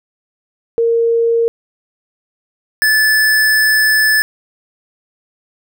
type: tone pair in turn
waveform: sine / square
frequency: 462.7 / 1737.9 Hz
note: A#4 / A6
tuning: -13 / -22 cents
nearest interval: octave + major seventh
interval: 2291 cents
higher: second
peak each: -10 dBFS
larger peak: neither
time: 0.78-1.48 / 2.82-4.22 s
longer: second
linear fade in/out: 0 ms
effects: none